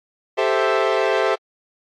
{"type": "chord", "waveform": "sawtooth", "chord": "A minor seventh", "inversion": "third", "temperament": "equal", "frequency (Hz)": [392, 440, 523.3, 659.3], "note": ["G4", "A4", "C5", "E5"], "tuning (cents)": [0, 0, 0, 0], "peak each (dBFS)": -18, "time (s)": [0.37, 1.36], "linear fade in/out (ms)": 20, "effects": ["low-pass 3000 Hz 12 dB/octave", "AAC 64 kbps"]}